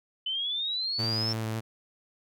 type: exponential sweep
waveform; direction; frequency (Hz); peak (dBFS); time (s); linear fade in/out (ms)
sine; up; 3016 to 5400; -28; 0.26-1.33; 5
type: tone with vibrato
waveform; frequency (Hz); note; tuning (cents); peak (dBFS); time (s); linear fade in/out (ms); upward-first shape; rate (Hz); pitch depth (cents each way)
sawtooth; 111.3; A2; +20; -26; 0.98-1.61; 20; square; 3.5; 13
effects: none